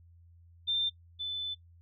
sine tone pair in turn, 3584 / 3510 Hz, A7 / A7, +31 / -5 cents, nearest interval unison, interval 36 cents, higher first, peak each -27 / -33 dBFS, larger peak first, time 0.67-0.9 / 1.19-1.55 s, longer second, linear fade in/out 20 ms, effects noise-tail reverb RT60 0.1 s tail -21 dB re dry + added 85 Hz sine -55 dBFS peak until 1.81 s

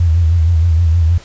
sine tone with vibrato, 83.1 Hz, E2, 15 cents sharp, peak -8 dBFS, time 0-1.18 s, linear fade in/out 5 ms, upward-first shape sine, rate 6.4 Hz, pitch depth 84 cents each way, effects pink hiss -39 dBFS RMS until 1.24 s + resampled to 16000 Hz

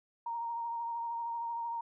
sine tone with vibrato, 932.3 Hz, A#5, in tune, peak -34 dBFS, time 0.26-1.81 s, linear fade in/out 5 ms, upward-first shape triangle, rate 13 Hz, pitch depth 25 cents each way, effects none

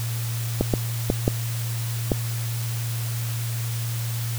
clicks, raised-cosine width 2 ms, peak -5 dBFS, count 5, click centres 0.61 / 0.738 / 1.101 / 1.279 / 2.118 s, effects added 116 Hz sine -25 dBFS peak until 4.38 s + white hiss -35 dBFS RMS until 4.38 s

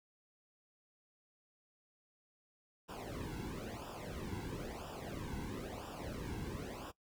brown noise with flanger, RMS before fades -44 dBFS, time 2.88-6.92 s, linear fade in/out 20 ms, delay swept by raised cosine 0.47 to 1.67 ms, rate 1 Hz, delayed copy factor -1, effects noise-tail reverb RT60 0.1 s tail -19 dB re dry

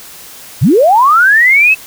sine linear sweep, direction up, 87.31 to 2643 Hz, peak -4 dBFS, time 0.61-1.75 s, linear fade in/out 20 ms, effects white hiss -33 dBFS RMS until 1.86 s

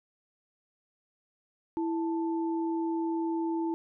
sine tone pair together, 330 / 881 Hz, E4 / A5, +2 / +2 cents, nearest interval octave + perfect fourth, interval 1700 cents, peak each -28 / -37 dBFS, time 1.77-3.74 s, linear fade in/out 0 ms, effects none

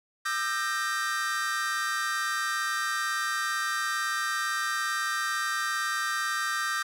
45% pulse chord, E half-diminished seventh, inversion third, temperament equal with one note detuned, 1200.7 / 1318.5 / 1568 / 1864.7 Hz, D6 / E6 / G6 / Bb6, +38 / 0 / 0 / 0 cents, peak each -33 / -35 / -31 / -34 dBFS, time 0.25-6.83 s, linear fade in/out 10 ms, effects low-pass 12000 Hz 12 dB/octave

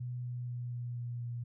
sine tone with pitch steps, 123.47 / 122.69 / 121.91 / 121.14 / 120.37 / 119.61 Hz, B2 / B2 / B2 / B2 / B2 / A#2, 0 / -11 / -22 / -33 / -44 / +45 cents, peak -36 dBFS, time 0-1.44 s, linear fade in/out 10 ms, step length 240 ms, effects none

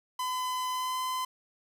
45% pulse tone with pitch glide, 1012 to 1022.6 Hz, B5 to C6, +42 to -40 cents, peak -30 dBFS, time 0.19-1.25 s, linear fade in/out 5 ms, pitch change +18 cents, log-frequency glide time 0.69-0.99 s, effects none

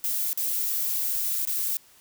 violet noise with dropouts, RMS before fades -27 dBFS, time 0.04-1.77 s, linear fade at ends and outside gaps 1 ms, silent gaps 0.331-0.374 / 1.452-1.472 s, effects white hiss -56 dBFS RMS until 2 s

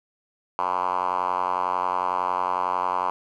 5% pulse tone with band-pass filter, 91 Hz, F#2, 28 cents flat, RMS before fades -25 dBFS, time 0.59-3.1 s, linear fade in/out 0 ms, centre 1000 Hz, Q 4.6, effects none

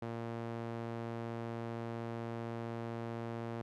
sawtooth tone with band-pass filter, 115.7 Hz, A#2, 13 cents flat, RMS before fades -41 dBFS, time 0.02-3.62 s, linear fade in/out 5 ms, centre 500 Hz, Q 0.52, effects none

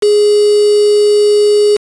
sine tone with quantisation, 415.3 Hz, G#4, in tune, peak -6 dBFS, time 0.02-1.77 s, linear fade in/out 10 ms, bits 3, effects resampled to 22050 Hz

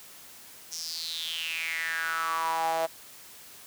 sawtooth tone with high-pass filter sweep, 163.4 Hz, E3, 15 cents flat, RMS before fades -31 dBFS, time 0.71-2.87 s, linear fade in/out 20 ms, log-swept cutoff 5900 to 660 Hz, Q 6.9, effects white hiss -49 dBFS RMS until 3.66 s + high-pass 60 Hz 12 dB/octave

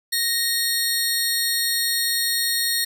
20% pulse tone pair together, 1864.7 / 4306 Hz, A#6 / C8, 0 / +49 cents, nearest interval octave + major second, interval 1449 cents, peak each -19 / -16 dBFS, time 0.12-2.85 s, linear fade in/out 10 ms, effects none

